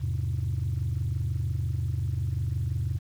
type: chord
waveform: sine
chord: E augmented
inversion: none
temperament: just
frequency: 82.41 / 103.01 / 128.76 Hz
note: E2 / G#2 / B#2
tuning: 0 / -14 / -27 cents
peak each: -29 dBFS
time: 0-2.99 s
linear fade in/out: 20 ms
effects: tanh soft clip ceiling -21 dBFS + 9-bit